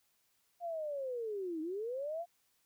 sine linear two-way sweep, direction down then up, 706 to 306.1 to 706 Hz, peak -36 dBFS, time 0.6-2.26 s, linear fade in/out 50 ms, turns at 1.61 s, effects white hiss -75 dBFS RMS until 2.65 s

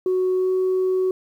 sine tone with pitch glide, 370 to 372.8 Hz, F#4 to F#4, 0 to +13 cents, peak -16 dBFS, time 0.06-1.11 s, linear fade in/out 2 ms, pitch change +13 cents, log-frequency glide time 0.35-0.51 s, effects tanh soft clip ceiling -15 dBFS + 9-bit

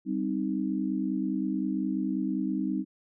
sine chord, C minor, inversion second, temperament equal, 196 / 261.6 / 311.1 Hz, G3 / C4 / Eb4, 0 / 0 / 0 cents, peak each -31 dBFS, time 0.05-2.85 s, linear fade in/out 50 ms, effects none

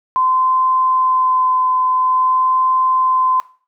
sine tone with vibrato, 1028 Hz, C6, 31 cents flat, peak -12 dBFS, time 0.16-3.4 s, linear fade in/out 0 ms, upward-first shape sine, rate 0.47 Hz, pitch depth 10 cents each way, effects noise-tail reverb RT60 0.4 s tail -18 dB re dry

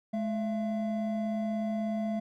triangle tone pair together, 213.1 / 675.8 Hz, G#3 / E5, +45 / +43 cents, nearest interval octave + minor sixth, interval 1998 cents, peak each -28 / -33 dBFS, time 0.13-2.2 s, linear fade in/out 10 ms, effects none

